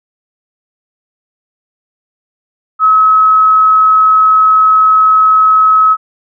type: tone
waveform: sine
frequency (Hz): 1284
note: E6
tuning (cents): -46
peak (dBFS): -4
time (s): 2.79-5.97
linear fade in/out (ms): 50
effects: none